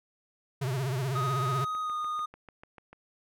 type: tone with vibrato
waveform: square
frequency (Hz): 131.6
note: C3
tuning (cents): +10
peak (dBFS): -29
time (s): 0.61-1.65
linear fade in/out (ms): 10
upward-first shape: triangle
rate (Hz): 16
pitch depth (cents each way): 160
type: tone with pitch glide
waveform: triangle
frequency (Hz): 1252 to 1229.8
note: D#6 to D#6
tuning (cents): +10 to -21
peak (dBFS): -28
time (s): 1.15-2.26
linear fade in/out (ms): 10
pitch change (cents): -31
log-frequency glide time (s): 1.82-1.92
type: click train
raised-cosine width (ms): 0.5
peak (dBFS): -33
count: 13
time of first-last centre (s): 1.16-2.93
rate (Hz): 6.78
effects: none